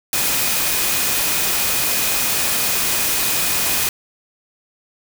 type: tone in noise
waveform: sine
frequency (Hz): 2489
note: D#7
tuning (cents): 0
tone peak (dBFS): -30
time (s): 0.13-3.89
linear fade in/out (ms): 2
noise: white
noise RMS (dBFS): -19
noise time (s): 0.13-3.89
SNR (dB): -14
effects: none